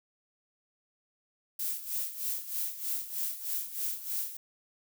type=noise with tremolo; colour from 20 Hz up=violet; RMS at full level=-32 dBFS; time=1.59-4.37 s; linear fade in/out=5 ms; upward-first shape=sine; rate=3.2 Hz; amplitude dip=75%; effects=none